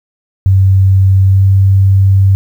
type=tone with pitch glide; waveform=sine; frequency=95.9 to 96.96 Hz; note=G2 to G2; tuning=-37 to -18 cents; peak=-4 dBFS; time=0.46-2.35 s; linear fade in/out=0 ms; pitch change=+19 cents; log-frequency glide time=1.25-1.45 s; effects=7-bit